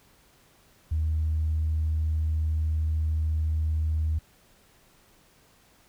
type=tone; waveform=sine; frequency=78.4 Hz; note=D#2; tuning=14 cents sharp; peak=-22 dBFS; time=0.91-4.19 s; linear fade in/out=10 ms; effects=tanh soft clip ceiling -19 dBFS + pink hiss -60 dBFS RMS until 5.88 s